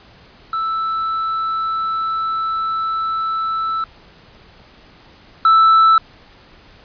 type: tone pair in turn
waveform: triangle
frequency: 1320 / 1320 Hz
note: E6 / E6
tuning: +2 / +2 cents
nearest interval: unison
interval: 0 cents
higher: neither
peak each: -16 / -6 dBFS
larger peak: second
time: 0.53-3.84 / 5.45-5.98 s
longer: first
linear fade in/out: 2 ms
effects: pink hiss -46 dBFS RMS until 6.84 s + resampled to 11025 Hz